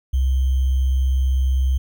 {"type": "tone with sample-and-hold", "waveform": "sine", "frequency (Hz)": 65.41, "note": "C2", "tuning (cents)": 0, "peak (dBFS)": -15, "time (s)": [0.13, 1.78], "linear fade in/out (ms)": 10, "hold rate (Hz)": 3150, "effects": []}